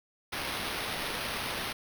blue noise with sample-and-hold, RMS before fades -35 dBFS, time 0.32-1.73 s, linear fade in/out 10 ms, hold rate 7350 Hz, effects none

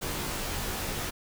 pink noise with comb filter, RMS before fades -33 dBFS, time 0.01-1.11 s, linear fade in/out 20 ms, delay 18 ms, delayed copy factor -0.85, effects none

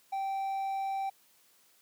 triangle tone, 779 Hz, G5, 11 cents flat, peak -29 dBFS, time 0.12-1.1 s, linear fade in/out 10 ms, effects white hiss -65 dBFS RMS until 1.81 s + high-pass 150 Hz 12 dB/octave

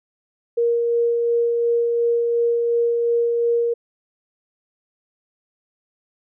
sine tone with tremolo, 470 Hz, A#4, 14 cents sharp, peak -15 dBFS, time 0.57-3.74 s, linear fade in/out 10 ms, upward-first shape sine, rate 2.8 Hz, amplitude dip 25%, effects none

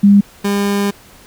sine / 30% pulse tone pair in turn, 201.5 / 201.5 Hz, G3 / G3, +48 / +48 cents, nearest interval unison, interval 0 cents, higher neither, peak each -4 / -11 dBFS, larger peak first, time 0.03-0.21 / 0.44-0.91 s, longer second, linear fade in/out 10 ms, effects pink hiss -43 dBFS RMS until 1.26 s

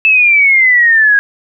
sine exponential sweep, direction down, 2637 to 1630 Hz, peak -5 dBFS, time 0.05-1.19 s, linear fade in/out 0 ms, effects none

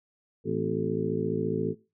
harmonic tone with a mistuned harmonic, 54.5 Hz, A1, 16 cents flat, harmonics 2 / 3 / 4 / 5 / 6 / 7 / 8, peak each -37 / -33 / -35 / -35 / -37 / -32 / -31 dBFS, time 0.44-1.75 s, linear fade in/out 50 ms, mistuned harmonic 5, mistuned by -99 cents, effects noise-tail reverb RT60 0.3 s tail -20 dB re dry

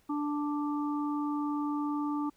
harmonic tone, 293.7 Hz, D4, in tune, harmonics 1 / 3 / 4, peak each -30 / -39 / -39 dBFS, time 0.09-2.3 s, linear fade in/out 10 ms, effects pink hiss -68 dBFS RMS until 2.36 s

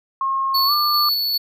sine tone with pitch glide, 1077 to 1195 Hz, C6 to D6, +50 to +30 cents, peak -18 dBFS, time 0.21-1.09 s, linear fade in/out 2 ms, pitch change +180 cents, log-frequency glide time 0.66-0.72 s
square tone with tremolo, 4435 Hz, C#8, in tune, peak -17 dBFS, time 0.54-1.38 s, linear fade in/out 10 ms, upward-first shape square, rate 2.5 Hz, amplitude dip 25%
effects none

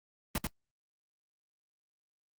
pink noise with echo, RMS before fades -31 dBFS, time 0.35-0.38 s, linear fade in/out 2 ms, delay 90 ms, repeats 1, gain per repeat -2 dB, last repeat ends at 0.47 s, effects noise-tail reverb RT60 0.1 s tail -22 dB re dry + Opus 32 kbps

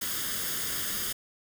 white noise with comb filter, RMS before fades -32 dBFS, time 0.01-1.13 s, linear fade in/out 10 ms, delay 0.6 ms, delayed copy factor +0.65, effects none

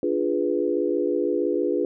sine chord, D diminished seventh, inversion none, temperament equal, 293.7 / 349.2 / 415.3 / 493.9 Hz, D4 / F4 / Ab4 / Cb5, 0 / 0 / 0 / 0 cents, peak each -27 / -25 / -26 / -27 dBFS, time 0.03-1.85 s, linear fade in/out 2 ms, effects none

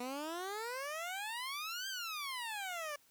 15% pulse exponential two-way sweep, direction up then down, 240.6 to 1600 to 570 Hz, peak -33 dBFS, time 0-2.96 s, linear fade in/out 5 ms, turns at 1.88 s, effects white hiss -68 dBFS RMS until 3.1 s

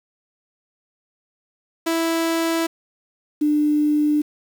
sawtooth / sine tone pair in turn, 329.6 / 298.4 Hz, E4 / D4, 0 / +28 cents, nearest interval major second, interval 172 cents, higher first, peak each -15 dBFS, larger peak neither, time 1.86-2.67 / 3.41-4.22 s, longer neither, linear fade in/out 10 ms, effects 7-bit

